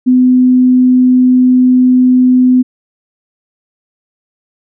sine tone, 252.9 Hz, B3, 41 cents sharp, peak -4 dBFS, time 0.06-2.63 s, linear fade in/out 20 ms, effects none

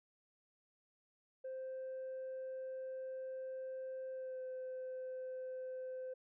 sine tone with pitch glide, 522 to 514.8 Hz, C5 to C5, -4 to -28 cents, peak -40 dBFS, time 1.44-6.14 s, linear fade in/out 10 ms, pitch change -24 cents, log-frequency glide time 4.12-4.41 s, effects tanh soft clip ceiling -40 dBFS

